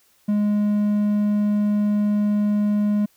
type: tone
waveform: triangle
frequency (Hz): 207.7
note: G#3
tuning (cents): 0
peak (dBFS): -15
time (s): 0.28-3.06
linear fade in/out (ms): 10
effects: white hiss -60 dBFS RMS until 3.16 s